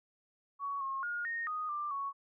sine tone with pitch steps, 1121 / 1080 / 1428 / 1852 / 1242 / 1185 / 1111 Hz, C#6 / C#6 / F6 / A#6 / D#6 / D6 / C#6, +19 / -45 / +38 / -12 / -3 / +15 / +4 cents, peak -34 dBFS, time 0.59-2.13 s, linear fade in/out 50 ms, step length 220 ms, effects none

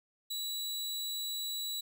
sawtooth tone, 3926 Hz, B7, 11 cents flat, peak -32 dBFS, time 0.3-1.81 s, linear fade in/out 10 ms, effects none

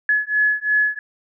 sine beating tone pair, 1700 / 1702.9 Hz, G#6 / G#6, +40 / +43 cents, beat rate 2.9 Hz, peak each -19 dBFS, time 0.09-0.99 s, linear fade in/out 2 ms, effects none

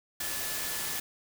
sine tone in noise, 1735 Hz, A6, 25 cents flat, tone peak -44 dBFS, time 0.2-1 s, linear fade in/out 5 ms, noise white, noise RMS -34 dBFS, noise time 0.2-1 s, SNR -13 dB, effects none

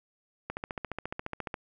click train, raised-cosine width 0.5 ms, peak -19 dBFS, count 16, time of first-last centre 0.5-1.542 s, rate 14.4 Hz, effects none

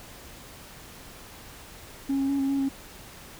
sine tone with pitch steps, 274.2 / 272.3 / 278.7 / 271.7 / 276.2 / 271.6 Hz, C#4 / C#4 / C#4 / C#4 / C#4 / C#4, -19 / -31 / +9 / -35 / -6 / -35 cents, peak -21 dBFS, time 2.09-2.69 s, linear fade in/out 10 ms, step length 100 ms, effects tanh soft clip ceiling -21 dBFS + pink hiss -46 dBFS RMS until 3.39 s

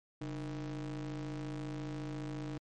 square ring-modulated tone, 82.41 Hz, E2, in tune, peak -36 dBFS, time 0.21-2.58 s, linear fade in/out 5 ms, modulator 220 Hz, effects low-pass 7000 Hz 12 dB/octave + MP3 48 kbps

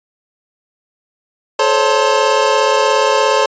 square tone cluster, 431.7 / 527 / 564 / 889 / 1051 Hz, A4 / C5 / C#5 / A5 / C6, -33 / +12 / +30 / +18 / +7 cents, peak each -18 dBFS, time 1.59-3.46 s, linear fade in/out 5 ms, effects resampled to 16000 Hz

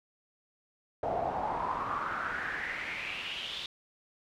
brown noise with band-pass filter sweep, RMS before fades -35 dBFS, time 1.03-3.66 s, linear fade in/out 2 ms, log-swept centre 650 to 3600 Hz, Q 5.7, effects none

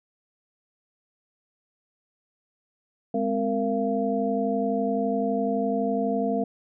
sine tone cluster, 206.6 / 258.5 / 461.6 / 682 Hz, G#3 / C4 / A#4 / F5, -9 / -21 / -17 / -41 cents, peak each -28 dBFS, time 3.14-6.44 s, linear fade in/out 5 ms, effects none

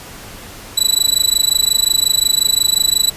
25% pulse tone with amplitude modulation, 3951 Hz, B7, in tune, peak -4 dBFS, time 0.77-3.11 s, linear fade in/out 10 ms, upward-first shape sine, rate 25.6 Hz, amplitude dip 100%, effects pink hiss -34 dBFS RMS until 3.16 s + resampled to 32000 Hz

